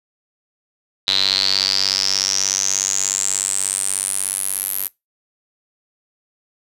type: tone with band-pass filter sweep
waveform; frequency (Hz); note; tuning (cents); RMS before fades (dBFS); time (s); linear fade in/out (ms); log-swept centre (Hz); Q
square; 48.32; G1; -24; -20; 1.07-4.88; 10; 3900 to 12000; 9.6
effects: noise-tail reverb RT60 0.2 s tail -23 dB re dry